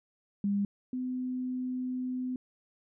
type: tone pair in turn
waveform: sine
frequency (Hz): 201.4 / 253.7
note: G3 / B3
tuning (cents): +47 / +47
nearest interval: major third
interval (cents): 400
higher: second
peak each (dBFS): -26 / -31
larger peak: first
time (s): 0.44-0.65 / 0.93-2.36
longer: second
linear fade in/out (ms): 2
effects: none